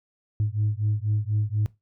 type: beating tone pair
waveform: sine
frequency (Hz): 103.83 / 107.93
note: G#2 / A2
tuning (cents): 0 / -33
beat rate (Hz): 4.1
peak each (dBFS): -24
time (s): 0.4-1.66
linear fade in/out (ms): 0
effects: noise-tail reverb RT60 0.2 s tail -20 dB re dry + tanh soft clip ceiling -17 dBFS